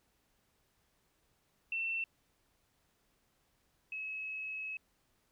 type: tone pair in turn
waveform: sine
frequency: 2690 / 2574 Hz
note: E7 / E7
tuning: +34 / -42 cents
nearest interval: minor second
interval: 76 cents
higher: first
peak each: -33 / -38 dBFS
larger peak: first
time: 1.72-2.04 / 3.92-4.77 s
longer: second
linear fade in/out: 2 ms
effects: pink hiss -75 dBFS RMS until 5.31 s